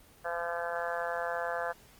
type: harmonic tone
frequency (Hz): 170.9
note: F3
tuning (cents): -37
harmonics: 3 / 4 / 5 / 6 / 7 / 8 / 9 / 10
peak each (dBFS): -37 / -36 / -41 / -42 / -43 / -43 / -40 / -41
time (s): 0.24-1.73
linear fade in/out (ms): 20
effects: pink hiss -58 dBFS RMS until 1.99 s + Opus 24 kbps